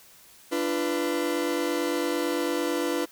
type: chord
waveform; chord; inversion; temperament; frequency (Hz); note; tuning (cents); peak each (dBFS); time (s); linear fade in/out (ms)
40% pulse; B diminished; first; equal with one note detuned; 293.7 / 342.6 / 493.9; D4 / F4 / B4; 0 / -33 / 0; -29 / -28 / -29; 0.51-3.06; 20
effects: white hiss -53 dBFS RMS until 3.11 s